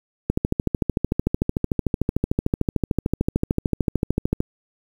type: click train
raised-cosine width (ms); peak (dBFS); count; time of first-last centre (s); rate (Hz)
3; -6; 56; 0.3-4.404; 13.4
effects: 7-bit